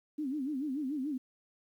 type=tone with vibrato; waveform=sine; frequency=280.5 Hz; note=C#4; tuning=21 cents sharp; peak=-32 dBFS; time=0.18-1.18 s; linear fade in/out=10 ms; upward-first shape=sine; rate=6.9 Hz; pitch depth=170 cents each way; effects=11-bit